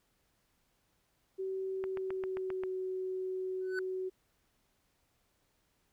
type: tone with pitch glide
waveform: sine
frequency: 381.1 to 373.7 Hz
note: G4 to F#4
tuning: -49 to +17 cents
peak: -34 dBFS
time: 1.38-4.1 s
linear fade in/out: 20 ms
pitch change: -34 cents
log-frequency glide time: 1.74-2.68 s
type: click train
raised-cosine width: 0.5 ms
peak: -28 dBFS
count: 7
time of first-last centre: 1.84-2.636 s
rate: 7.54 Hz
type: tone with exponential growth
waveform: triangle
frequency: 1500 Hz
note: F#6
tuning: 23 cents sharp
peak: -30 dBFS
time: 3.61-3.79 s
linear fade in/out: 1 ms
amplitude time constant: 38 ms
effects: pink hiss -75 dBFS RMS until 5.92 s